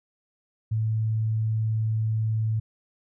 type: tone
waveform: sine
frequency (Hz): 110.2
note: A2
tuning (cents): +3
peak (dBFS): -22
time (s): 0.71-2.6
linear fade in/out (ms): 10
effects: none